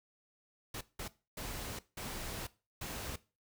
pink noise bursts at uneven times, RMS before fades -42 dBFS, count 5, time 0.74-0.81 / 0.99-1.08 / 1.37-1.79 / 1.97-2.47 / 2.81-3.16 s, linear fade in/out 5 ms, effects noise-tail reverb RT60 0.3 s tail -18 dB re dry

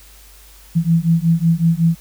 sine beating tone pair, 163.4 / 168.8 Hz, E3 / E3, -15 / +41 cents, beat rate 5.4 Hz, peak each -15 dBFS, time 0.75-1.96 s, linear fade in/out 20 ms, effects added 50 Hz sine -44 dBFS peak until 2 s + white hiss -46 dBFS RMS until 2 s

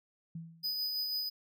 sine tone with exponential decay, 164.81 Hz, E3, in tune, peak -37 dBFS, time 0.35-0.81 s, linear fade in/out 5 ms, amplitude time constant 98 ms
square tone with tremolo, 4985 Hz, D#8, 2 cents sharp, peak -32 dBFS, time 0.63-1.3 s, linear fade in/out 20 ms, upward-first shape sine, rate 6.1 Hz, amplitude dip 30%
effects none

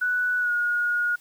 sine tone with pitch glide, 1480 to 1440.4 Hz, F#6 to F#6, 0 to -47 cents, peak -21 dBFS, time 0.01-1.16 s, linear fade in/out 10 ms, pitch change -47 cents, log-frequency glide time 0.39-0.52 s, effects white hiss -56 dBFS RMS until 1.2 s

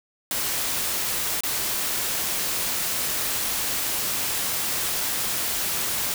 white noise with dropouts, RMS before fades -26 dBFS, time 0.31-6.14 s, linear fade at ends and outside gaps 1 ms, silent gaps 1.407-1.435 s, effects none

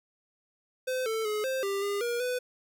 square tone with pitch steps, 513 / 444 / 424 / 525 / 396.1 / 404.3 / 475.9 / 498.5 Hz, C5 / A4 / G#4 / C5 / G4 / G#4 / A#4 / B4, -34 / +16 / +36 / +6 / +18 / -46 / +36 / +16 cents, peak -29 dBFS, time 0.87-2.39 s, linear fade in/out 10 ms, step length 190 ms, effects none

